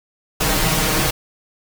pink noise with comb filter, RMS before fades -18 dBFS, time 0.4-1.11 s, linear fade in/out 10 ms, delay 6.4 ms, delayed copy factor +0.8, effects none

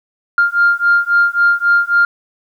sine beating tone pair, 1399 / 1402.7 Hz, F6 / F6, +3 / +7 cents, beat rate 3.7 Hz, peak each -12 dBFS, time 0.38-2.05 s, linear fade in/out 2 ms, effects tanh soft clip ceiling -3 dBFS + 8-bit

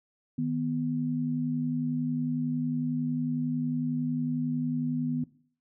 sine tone pair together, 155.9 / 246.9 Hz, D#3 / B3, +4 / 0 cents, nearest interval minor sixth, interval 796 cents, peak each -31 / -28 dBFS, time 0.38-5.24 s, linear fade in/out 5 ms, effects noise-tail reverb RT60 0.5 s tail -18 dB re dry

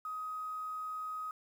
sine tone with quantisation, 1259 Hz, D#6, 20 cents sharp, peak -37 dBFS, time 0.05-1.31 s, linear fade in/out 2 ms, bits 10, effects none

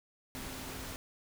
sine tone in noise, 261.6 Hz, C4, in tune, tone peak -49 dBFS, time 0.35-0.96 s, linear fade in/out 0 ms, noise pink, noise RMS -43 dBFS, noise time 0.35-0.96 s, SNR -9 dB, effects none

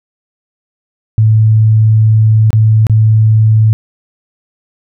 sine tone with dropouts, 109.5 Hz, A2, 8 cents flat, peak -4 dBFS, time 1.18-3.73 s, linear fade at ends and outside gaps 0 ms, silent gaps 2.505-2.53 / 2.868-2.897 s, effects none

